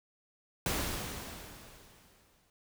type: noise with exponential decay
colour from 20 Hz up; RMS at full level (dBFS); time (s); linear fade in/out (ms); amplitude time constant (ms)
pink; -31; 0.66-2.5; 1; 400
effects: none